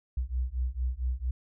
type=beating tone pair; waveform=sine; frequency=60.5 / 64.9 Hz; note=B1 / C2; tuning=-35 / -13 cents; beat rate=4.4 Hz; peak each=-31 dBFS; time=0.17-1.31 s; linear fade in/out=5 ms; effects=none